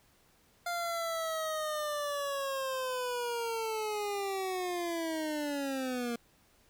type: linear sweep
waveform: 25% pulse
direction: down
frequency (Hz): 700 to 233.1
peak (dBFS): -29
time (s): 0.66-6.16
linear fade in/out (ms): 5
effects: pink hiss -66 dBFS RMS until 6.69 s